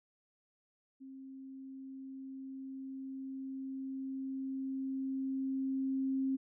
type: tone with level ramp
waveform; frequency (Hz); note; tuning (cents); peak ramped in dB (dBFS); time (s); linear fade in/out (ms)
sine; 266.8; C4; +34; -47 to -30; 1-6.37; 20
effects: none